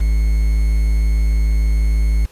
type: tone with quantisation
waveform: triangle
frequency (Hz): 53.2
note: G#1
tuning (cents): +42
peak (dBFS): -10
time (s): 0-2.26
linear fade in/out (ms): 10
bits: 6
effects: pink hiss -49 dBFS RMS until 2.31 s + resampled to 32000 Hz